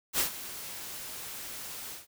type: noise with ADSR envelope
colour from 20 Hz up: white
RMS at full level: -26 dBFS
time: 0.13-2.07 s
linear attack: 59 ms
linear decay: 110 ms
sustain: -15 dB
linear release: 150 ms
effects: none